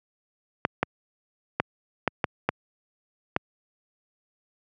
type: clicks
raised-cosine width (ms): 0.5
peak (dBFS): -6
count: 7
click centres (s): 0.651 / 0.83 / 1.6 / 2.077 / 2.242 / 2.49 / 3.364
effects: high-pass 100 Hz 12 dB/octave